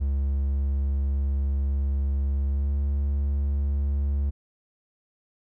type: tone with pitch glide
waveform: triangle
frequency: 69.1 to 70.47 Hz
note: C#2 to C#2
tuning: -5 to +29 cents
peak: -20 dBFS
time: 0-4.31 s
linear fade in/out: 20 ms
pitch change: +34 cents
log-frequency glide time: 2.48-2.71 s
effects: none